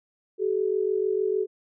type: tone pair together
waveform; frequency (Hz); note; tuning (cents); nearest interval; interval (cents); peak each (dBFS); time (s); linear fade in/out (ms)
sine; 380.8 / 427.4; F#4 / G#4; +50 / +50; major second; 200; -25; 0.38-1.47; 50
effects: none